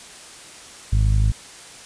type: tone with low-pass filter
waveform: sawtooth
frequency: 51.91 Hz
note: G#1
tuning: in tune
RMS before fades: -17 dBFS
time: 0.92-1.32 s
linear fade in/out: 10 ms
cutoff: 110 Hz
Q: 1.8
effects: white hiss -41 dBFS RMS until 1.85 s + resampled to 22050 Hz